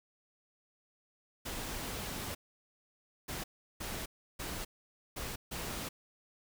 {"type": "noise bursts at uneven times", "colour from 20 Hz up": "pink", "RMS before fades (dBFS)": -40, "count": 6, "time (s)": [[1.45, 2.35], [3.28, 3.44], [3.8, 4.06], [4.39, 4.65], [5.16, 5.36], [5.51, 5.89]], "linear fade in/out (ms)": 10, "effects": []}